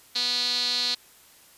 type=tone with band-pass filter; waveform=sawtooth; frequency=244.9 Hz; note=B3; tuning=14 cents flat; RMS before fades=-26 dBFS; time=0.15-0.95 s; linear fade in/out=10 ms; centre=4200 Hz; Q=8.5; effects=white hiss -54 dBFS RMS until 1.57 s + resampled to 32000 Hz